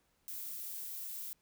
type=noise; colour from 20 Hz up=violet; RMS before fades=-43 dBFS; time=0.28-1.33 s; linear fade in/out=0 ms; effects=pink hiss -75 dBFS RMS until 1.41 s